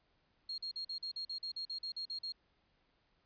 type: tone bursts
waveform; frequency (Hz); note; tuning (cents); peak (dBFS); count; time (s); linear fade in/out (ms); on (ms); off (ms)
sine; 4256; C8; +29; -38; 14; 0.49-2.322; 5; 90; 44
effects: pink hiss -75 dBFS RMS until 3.25 s + resampled to 11025 Hz